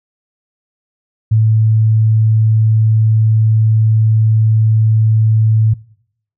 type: tone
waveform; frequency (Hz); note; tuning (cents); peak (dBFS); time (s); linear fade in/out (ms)
sine; 110; A2; 0; -7; 1.31-5.74; 10
effects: noise-tail reverb RT60 0.7 s tail -23 dB re dry